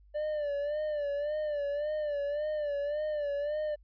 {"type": "tone with vibrato", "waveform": "triangle", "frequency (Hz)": 590, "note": "D5", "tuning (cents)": 8, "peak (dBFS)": -28, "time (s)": [0.14, 3.76], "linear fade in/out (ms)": 20, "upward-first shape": "sine", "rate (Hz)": 1.8, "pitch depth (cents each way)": 67, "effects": ["added 50 Hz sine -56 dBFS peak until 3.83 s", "resampled to 11025 Hz"]}